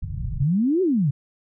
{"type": "low-pass noise", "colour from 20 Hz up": "white", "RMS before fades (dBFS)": -28, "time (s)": [0.02, 0.43], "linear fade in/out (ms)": 5, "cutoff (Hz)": 150, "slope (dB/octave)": 48}
{"type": "exponential two-way sweep", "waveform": "sine", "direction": "up then down", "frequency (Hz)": [127.7, 392, 127.7], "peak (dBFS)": -17, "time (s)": [0.4, 1.11], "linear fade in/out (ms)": 10, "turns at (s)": 0.82}
{"effects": []}